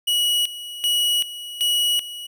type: tone with tremolo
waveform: 45% pulse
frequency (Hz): 2919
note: F#7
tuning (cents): -24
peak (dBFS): -17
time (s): 0.07-2.27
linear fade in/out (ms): 10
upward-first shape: square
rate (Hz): 1.3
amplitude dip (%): 80
effects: none